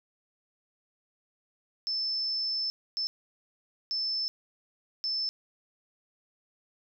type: tone bursts at uneven times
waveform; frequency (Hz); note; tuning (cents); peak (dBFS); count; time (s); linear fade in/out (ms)
sine; 5274; E8; 0; -28; 4; 1.87-2.7 / 2.97-3.07 / 3.91-4.28 / 5.04-5.29; 0
effects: none